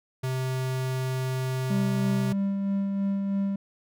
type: tone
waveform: square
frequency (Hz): 129.9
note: C3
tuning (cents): -12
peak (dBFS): -27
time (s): 0.23-2.33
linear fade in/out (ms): 10
type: tone with tremolo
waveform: triangle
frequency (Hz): 197.4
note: G3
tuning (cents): +12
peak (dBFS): -21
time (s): 1.7-3.56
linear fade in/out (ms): 5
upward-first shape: sine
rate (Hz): 3.1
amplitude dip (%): 30
effects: none